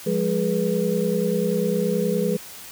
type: tone cluster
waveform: sine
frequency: 175.7 / 205.7 / 418.8 / 489.5 Hz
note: F3 / G#3 / G#4 / B4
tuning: +11 / -16 / +15 / -15 cents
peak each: -25 dBFS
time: 0.06-2.37 s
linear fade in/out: 10 ms
effects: white hiss -40 dBFS RMS until 2.71 s